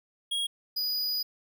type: tone pair in turn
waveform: square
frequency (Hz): 3292 / 4932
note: G#7 / D#8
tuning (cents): -16 / -16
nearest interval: perfect fifth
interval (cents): 700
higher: second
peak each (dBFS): -28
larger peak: neither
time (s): 0.31-0.47 / 0.76-1.23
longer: second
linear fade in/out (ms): 10
effects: none